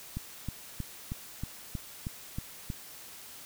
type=click train; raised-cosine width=5 ms; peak=-22 dBFS; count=9; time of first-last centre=0.17-2.702 s; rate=3.16 Hz; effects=white hiss -48 dBFS RMS until 3.45 s